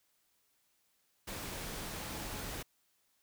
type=tone in noise; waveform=sine; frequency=850 Hz; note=G#5; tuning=40 cents sharp; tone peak=-53 dBFS; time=1.99-2.4 s; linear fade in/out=10 ms; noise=pink; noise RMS=-42 dBFS; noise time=1.27-2.63 s; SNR=-14 dB; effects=white hiss -75 dBFS RMS until 3.22 s